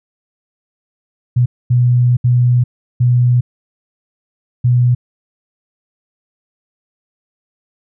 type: tone bursts at uneven times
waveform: sine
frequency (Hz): 123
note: B2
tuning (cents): -7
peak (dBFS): -8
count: 5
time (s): 1.36-1.46 / 1.7-2.17 / 2.24-2.64 / 3-3.41 / 4.64-4.95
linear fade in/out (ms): 10
effects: none